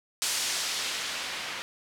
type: noise with low-pass filter sweep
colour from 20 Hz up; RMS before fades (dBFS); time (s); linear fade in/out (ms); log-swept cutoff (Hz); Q
blue; -32; 0.22-1.62; 0; 6900 to 2400; 0.77
effects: none